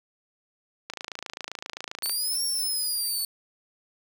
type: click train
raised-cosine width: 0.2 ms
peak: -16 dBFS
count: 34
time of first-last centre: 0.9-2.096 s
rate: 27.6 Hz
type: exponential two-way sweep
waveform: 15% pulse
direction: up then down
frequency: 4444 to 5550 to 4444 Hz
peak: -20 dBFS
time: 2.03-3.25 s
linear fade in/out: 2 ms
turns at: 2.43 s
effects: high-pass 400 Hz 12 dB/octave + 8-bit